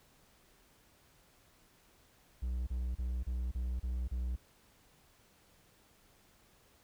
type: tone bursts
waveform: triangle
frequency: 61.74 Hz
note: B1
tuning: in tune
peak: -31 dBFS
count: 7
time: 2.42-4.362 s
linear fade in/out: 10 ms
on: 250 ms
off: 32 ms
effects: pink hiss -66 dBFS RMS until 6.83 s